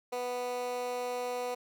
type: tone with high-pass filter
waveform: 15% pulse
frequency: 246.9 Hz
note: B3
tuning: in tune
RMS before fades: -35 dBFS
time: 0.12-1.55 s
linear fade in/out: 10 ms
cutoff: 510 Hz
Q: 2.2
effects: none